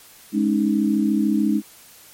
sine chord, Ab suspended fourth, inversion none, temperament equal with one note detuned, 210.8 / 277.2 / 311.1 Hz, Ab3 / Db4 / Eb4, +26 / 0 / 0 cents, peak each -19 / -23 / -21 dBFS, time 0.32-1.62 s, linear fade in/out 50 ms, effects white hiss -47 dBFS RMS until 2.13 s + MP3 64 kbps

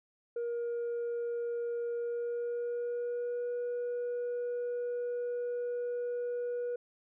sine tone with pitch glide, 472.8 to 484.7 Hz, A#4 to B4, +24 to -32 cents, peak -30 dBFS, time 0.36-6.76 s, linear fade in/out 5 ms, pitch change +44 cents, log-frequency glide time 1.96-3.5 s, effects tanh soft clip ceiling -31 dBFS

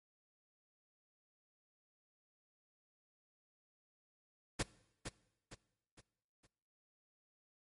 pink noise with echo, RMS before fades -35 dBFS, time 4.59-4.63 s, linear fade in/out 10 ms, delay 460 ms, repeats 4, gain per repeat -8 dB, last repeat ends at 6.47 s, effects noise-tail reverb RT60 0.9 s tail -21 dB re dry + MP3 48 kbps

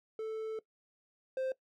triangle tone pair in turn, 440 / 523.3 Hz, A4 / C5, 0 / 0 cents, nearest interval minor third, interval 300 cents, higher second, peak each -33 / -30 dBFS, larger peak second, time 0.19-0.59 / 1.37-1.52 s, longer first, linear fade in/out 2 ms, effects noise-tail reverb RT60 0.1 s tail -19 dB re dry

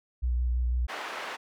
sine tone with vibrato, 61 Hz, B1, 21 cents flat, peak -24 dBFS, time 0.22-0.87 s, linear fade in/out 20 ms, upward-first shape square, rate 6 Hz, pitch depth 20 cents each way
white band-pass noise, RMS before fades -37 dBFS, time 0.88-1.37 s, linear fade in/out 20 ms, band 490 to 1800 Hz, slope 12 dB/octave
effects none

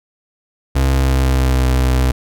35% pulse tone with pitch glide, 66.7 to 63.98 Hz, C2 to C2, +34 to -38 cents, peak -10 dBFS, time 0.75-2.12 s, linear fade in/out 10 ms, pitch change -72 cents, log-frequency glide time 0.92-1.69 s, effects none

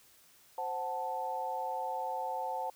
sine chord, F# diminished, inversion second, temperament equal, 523.3 / 740 / 880 Hz, C5 / F#5 / A5, 0 / 0 / 0 cents, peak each -40 / -38 / -36 dBFS, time 0.58-2.7 s, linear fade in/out 2 ms, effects white hiss -62 dBFS RMS until 2.75 s

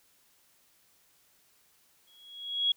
sine tone with exponential growth, 3322 Hz, G#7, in tune, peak -21 dBFS, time 2.07-2.72 s, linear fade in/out 5 ms, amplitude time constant 140 ms, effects white hiss -66 dBFS RMS until 2.76 s

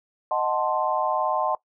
sine chord, D# diminished seventh, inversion none, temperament equal, 622.3 / 740 / 880 / 1046.5 Hz, D#5 / F#5 / A5 / C6, 0 / 0 / 0 / 0 cents, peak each -27 dBFS, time 0.31-1.55 s, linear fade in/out 2 ms, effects noise-tail reverb RT60 0.1 s tail -19 dB re dry

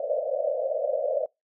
white band-pass noise, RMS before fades -27 dBFS, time 0-1.26 s, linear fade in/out 5 ms, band 510 to 640 Hz, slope 96 dB/octave, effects noise-tail reverb RT60 0.2 s tail -25 dB re dry

